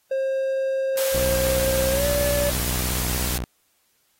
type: tone with pitch glide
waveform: triangle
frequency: 534 to 575.6 Hz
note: C5 to D5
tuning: +35 to -35 cents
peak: -19 dBFS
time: 0.11-2.5 s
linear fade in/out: 5 ms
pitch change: +130 cents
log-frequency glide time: 1.91-2.06 s
type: high-pass noise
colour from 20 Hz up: white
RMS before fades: -28 dBFS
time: 0.97-3.38 s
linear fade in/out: 2 ms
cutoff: 610 Hz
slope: 12 dB/octave
type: tone with vibrato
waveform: sawtooth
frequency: 61.74 Hz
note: B1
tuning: in tune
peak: -22 dBFS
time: 1.14-3.44 s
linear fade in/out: 0 ms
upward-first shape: triangle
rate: 17 Hz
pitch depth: 280 cents each way
effects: white hiss -66 dBFS RMS until 4.19 s + AAC 48 kbps